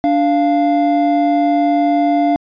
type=tone pair together; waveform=triangle; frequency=291.8 / 694 Hz; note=D4 / F5; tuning=-11 / -11 cents; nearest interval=octave + minor third; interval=1500 cents; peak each=-12 dBFS; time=0.04-2.36 s; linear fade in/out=0 ms; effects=resampled to 11025 Hz